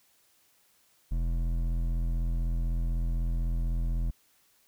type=tone with hard clipping; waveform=triangle; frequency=42 Hz; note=E1; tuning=33 cents sharp; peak=-28 dBFS; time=1.11-4.11 s; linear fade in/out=10 ms; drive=14 dB; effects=white hiss -66 dBFS RMS until 4.67 s